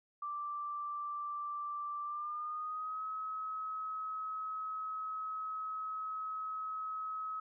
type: tone with pitch glide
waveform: sine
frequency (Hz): 1174 to 1280.3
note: D6 to D#6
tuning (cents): -1 to +49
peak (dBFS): -37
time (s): 0.22-7.4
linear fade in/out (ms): 5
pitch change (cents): +150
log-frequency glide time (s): 2.03-3.03
effects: none